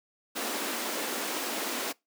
pink high-pass noise, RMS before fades -33 dBFS, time 0.35-1.93 s, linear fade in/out 20 ms, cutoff 230 Hz, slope 48 dB/octave, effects noise-tail reverb RT60 0.2 s tail -24 dB re dry

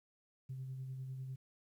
sine tone with tremolo, 131.3 Hz, C3, 6 cents sharp, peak -39 dBFS, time 0.49-1.36 s, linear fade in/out 10 ms, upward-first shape sine, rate 10 Hz, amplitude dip 35%, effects tanh soft clip ceiling -37 dBFS + 12-bit

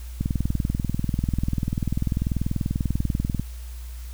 click train, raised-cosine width 5 ms, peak -11 dBFS, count 66, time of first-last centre 0.21-3.396 s, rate 20.4 Hz, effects added 60 Hz sine -33 dBFS peak until 4.13 s + white hiss -49 dBFS RMS until 4.13 s

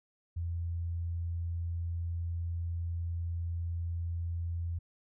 sine tone, 84.9 Hz, F2, 48 cents flat, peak -32 dBFS, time 0.36-4.79 s, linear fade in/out 10 ms, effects none

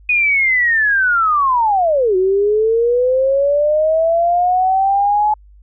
sine linear two-way sweep, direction down then up, 2489 to 365.9 to 854 Hz, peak -11 dBFS, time 0.09-5.34 s, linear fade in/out 5 ms, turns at 2.16 s, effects added 50 Hz sine -41 dBFS peak until 5.62 s

